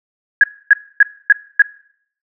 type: tone bursts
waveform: sine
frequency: 1661.2 Hz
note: G#6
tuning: in tune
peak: -3 dBFS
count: 5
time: 0.41-1.62 s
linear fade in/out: 2 ms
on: 26 ms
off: 270 ms
effects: noise-tail reverb RT60 0.6 s tail -20 dB re dry